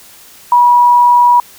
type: tone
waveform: sine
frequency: 969 Hz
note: B5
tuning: 33 cents flat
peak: -4 dBFS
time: 0.52-1.4 s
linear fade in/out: 2 ms
effects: white hiss -39 dBFS RMS until 1.58 s